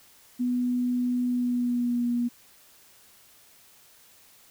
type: tone with pitch glide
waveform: sine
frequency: 246.9 to 240.3 Hz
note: B3 to B3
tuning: 0 to -47 cents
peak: -23 dBFS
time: 0.39-2.29 s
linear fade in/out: 20 ms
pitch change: -47 cents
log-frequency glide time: 1.27-2.07 s
effects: white hiss -56 dBFS RMS until 4.5 s